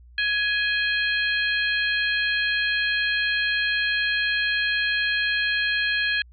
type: harmonic tone with a mistuned harmonic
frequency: 836 Hz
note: G#5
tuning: 11 cents sharp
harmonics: 2 / 3 / 4 / 5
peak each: -23 / -27 / -29 / -31 dBFS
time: 0.18-6.22 s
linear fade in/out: 2 ms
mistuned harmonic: 4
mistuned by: -52 cents
effects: added 60 Hz sine -46 dBFS peak until 6.32 s